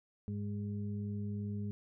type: harmonic tone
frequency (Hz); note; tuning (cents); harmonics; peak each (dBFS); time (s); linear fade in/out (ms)
102.6; G#2; -21; 1 / 2 / 4; -38 / -39 / -51; 0.28-1.71; 0
effects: none